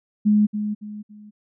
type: tone with echo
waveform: sine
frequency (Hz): 209.9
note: G#3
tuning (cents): +19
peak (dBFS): -13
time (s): 0.25-0.47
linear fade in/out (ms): 20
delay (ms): 280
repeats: 3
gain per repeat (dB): -9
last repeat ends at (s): 1.31
effects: none